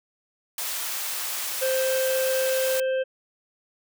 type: high-pass noise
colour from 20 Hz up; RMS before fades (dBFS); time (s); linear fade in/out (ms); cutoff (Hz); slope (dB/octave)
white; -30; 0.58-2.8; 2; 640; 12
type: harmonic tone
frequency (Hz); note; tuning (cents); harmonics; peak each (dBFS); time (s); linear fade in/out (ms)
523.3; C5; 0; 1 / 3 / 5 / 6; -22 / -35 / -41 / -43; 1.61-3.04; 20
effects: none